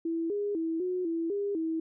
sine tone with pitch steps, 330.3 / 409.6 / 326.2 / 364.3 / 331 / 404.2 / 323.3 Hz, E4 / G#4 / E4 / F#4 / E4 / G#4 / E4, +4 / -24 / -18 / -27 / +7 / -47 / -34 cents, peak -28 dBFS, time 0.05-1.8 s, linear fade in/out 5 ms, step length 250 ms, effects none

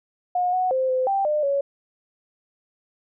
sine tone with pitch steps, 720 / 738 / 521 / 514 / 785 / 602 / 559 Hz, F#5 / F#5 / C5 / C5 / G5 / D5 / C#5, -47 / -5 / -7 / -31 / +2 / +43 / +14 cents, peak -19 dBFS, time 0.35-1.61 s, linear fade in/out 5 ms, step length 180 ms, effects none

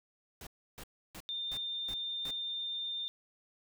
pink noise bursts, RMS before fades -47 dBFS, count 6, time 0.41-2.308 s, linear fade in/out 2 ms, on 58 ms, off 310 ms
sine tone, 3608 Hz, A7, 43 cents sharp, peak -35 dBFS, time 1.29-3.08 s, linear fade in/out 0 ms
effects none

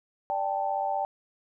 sine chord, D suspended fourth, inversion none, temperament equal, 587.3 / 784 / 880 Hz, D5 / G5 / A5, 0 / 0 / 0 cents, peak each -33 / -28 / -32 dBFS, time 0.3-1.05 s, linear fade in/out 0 ms, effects none

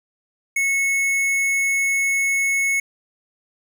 sine tone with hard clipping, 2196 Hz, C#7, 17 cents flat, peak -19 dBFS, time 0.56-2.8 s, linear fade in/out 5 ms, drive 13 dB, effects none

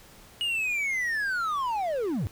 triangle linear sweep, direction down, 2900 to 77.78 Hz, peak -24 dBFS, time 0.41-2.27 s, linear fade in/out 0 ms, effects pink hiss -52 dBFS RMS until 2.31 s

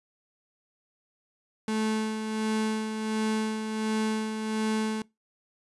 35% pulse tone with tremolo, 217.9 Hz, A3, 17 cents flat, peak -23 dBFS, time 1.68-5.02 s, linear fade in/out 2 ms, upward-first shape sine, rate 1.4 Hz, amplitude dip 50%, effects noise-tail reverb RT60 0.2 s tail -22 dB re dry + resampled to 24000 Hz

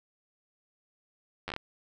slowing click train, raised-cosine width 0.3 ms, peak -19 dBFS, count 6, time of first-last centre 1.48-1.564 s, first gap 10 ms, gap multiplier 1.26, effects none

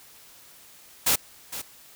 white noise with echo, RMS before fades -21 dBFS, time 1.06-1.16 s, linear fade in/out 10 ms, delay 460 ms, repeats 1, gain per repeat -13 dB, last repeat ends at 1.62 s, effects white hiss -51 dBFS RMS until 1.95 s

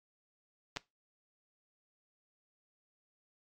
clicks, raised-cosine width 0.2 ms, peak -22 / -18 dBFS, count 2, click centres 0.763 / 0.77 s, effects noise-tail reverb RT60 0.2 s tail -19 dB re dry + MP3 96 kbps

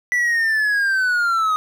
triangle linear sweep, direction down, 1975.5 to 1244.5 Hz, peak -14 dBFS, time 0.12-1.56 s, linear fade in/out 0 ms, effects 9-bit

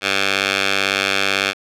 10% pulse tone with band-pass filter, 98 Hz, G2, in tune, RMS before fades -19 dBFS, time 0.01-1.54 s, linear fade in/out 50 ms, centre 2800 Hz, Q 1.3, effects none

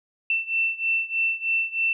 sine beating tone pair, 2680 / 2683.2 Hz, E7 / E7, +28 / +30 cents, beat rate 3.2 Hz, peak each -24 / -26 dBFS, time 0.3-1.93 s, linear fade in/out 2 ms, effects none

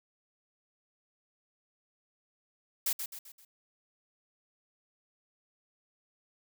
blue noise with echo, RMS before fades -30 dBFS, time 2.86-2.93 s, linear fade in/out 5 ms, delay 130 ms, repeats 4, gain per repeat -7 dB, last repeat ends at 3.45 s, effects none

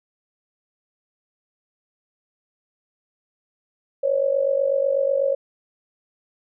sine tone with amplitude modulation, 550 Hz, C#5, 14 cents flat, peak -14 dBFS, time 4.03-5.35 s, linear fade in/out 10 ms, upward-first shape sine, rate 48.1 Hz, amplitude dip 80%, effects none

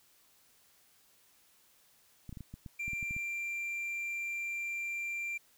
clicks, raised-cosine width 5 ms, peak -32 dBFS, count 11, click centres 2.293 / 2.327 / 2.372 / 2.407 / 2.54 / 2.662 / 2.88 / 2.933 / 3.028 / 3.109 / 3.165 s
triangle tone, 2368 Hz, D7, 14 cents sharp, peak -33 dBFS, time 2.79-5.38 s, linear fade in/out 10 ms
effects white hiss -66 dBFS RMS until 5.57 s

